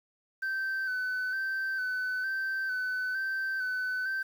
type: tone with vibrato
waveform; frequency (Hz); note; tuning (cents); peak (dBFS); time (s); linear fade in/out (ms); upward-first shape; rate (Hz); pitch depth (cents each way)
sine; 1531; G6; -41; -27; 0.42-4.23; 10; square; 1.1; 26
effects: tanh soft clip ceiling -28 dBFS + 9-bit